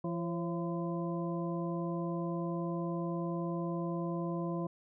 harmonic tone with a mistuned harmonic, 170 Hz, F3, 46 cents flat, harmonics 1 / 2 / 3 / 4 / 6, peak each -35 / -38 / -43 / -44 / -44 dBFS, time 0.04-4.67 s, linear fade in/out 5 ms, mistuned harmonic 3, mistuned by +95 cents, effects none

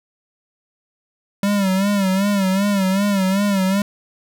square tone with vibrato, 196 Hz, G3, in tune, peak -16 dBFS, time 1.43-3.82 s, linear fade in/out 2 ms, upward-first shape sine, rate 2.6 Hz, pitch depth 80 cents each way, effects none

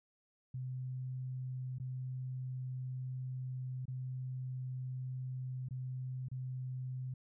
sine tone with dropouts, 128.5 Hz, C3, 31 cents flat, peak -38 dBFS, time 0.54-7.14 s, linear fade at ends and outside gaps 5 ms, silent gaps 1.785-1.799 / 3.855-3.88 / 5.687-5.708 / 6.285-6.314 s, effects none

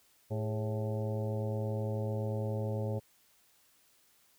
harmonic tone with a mistuned harmonic, 108.9 Hz, A2, 17 cents flat, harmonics 1 / 2 / 3 / 4 / 5 / 6 / 7 / 8, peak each -33 / -41 / -48 / -41 / -40 / -48 / -51 / -52 dBFS, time 0.3-3 s, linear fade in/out 20 ms, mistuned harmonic 4, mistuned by -87 cents, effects white hiss -67 dBFS RMS until 4.38 s

